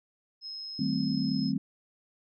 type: tone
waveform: sine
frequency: 5150 Hz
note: E8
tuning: 41 cents flat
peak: -37 dBFS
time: 0.41-1.53 s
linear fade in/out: 50 ms
type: chord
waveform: sine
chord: A half-diminished seventh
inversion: second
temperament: equal with one note detuned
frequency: 155.56 / 191.74 / 220 / 261.6 Hz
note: Eb3 / G3 / A3 / C4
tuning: 0 / -38 / 0 / 0 cents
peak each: -34 / -32 / -32 / -30 dBFS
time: 0.79-1.58 s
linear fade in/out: 5 ms
effects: none